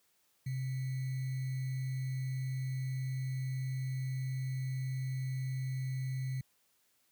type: tone with sample-and-hold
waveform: sine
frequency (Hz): 130.81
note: C3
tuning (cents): 0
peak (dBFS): -33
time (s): 0.46-6.41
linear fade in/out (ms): 5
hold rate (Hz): 2100
effects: white hiss -73 dBFS RMS until 7.11 s + high-pass 60 Hz 12 dB/octave